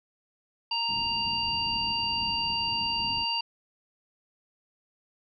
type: harmonic tone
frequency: 932.3 Hz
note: A#5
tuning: in tune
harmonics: 1 / 3 / 5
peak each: -32 / -30 / -30 dBFS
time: 0.71-3.41 s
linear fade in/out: 5 ms
type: low-pass noise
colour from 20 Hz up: white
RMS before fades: -43 dBFS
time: 0.88-3.25 s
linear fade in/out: 20 ms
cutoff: 260 Hz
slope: 24 dB/octave
effects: none